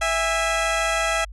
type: tone pair together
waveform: 15% pulse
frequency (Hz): 659.3 / 817.6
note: E5 / G#5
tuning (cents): 0 / -27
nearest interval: major third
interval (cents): 373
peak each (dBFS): -15 / -20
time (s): 0.01-1.25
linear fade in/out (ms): 10
effects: added 50 Hz sine -35 dBFS peak until 1.32 s + resampled to 24000 Hz